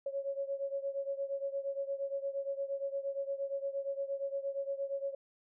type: beating tone pair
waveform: sine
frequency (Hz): 550 / 558.6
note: C#5 / C#5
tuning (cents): -14 / +13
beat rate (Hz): 8.6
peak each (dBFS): -36 / -39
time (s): 0.06-5.15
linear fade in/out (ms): 5
effects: none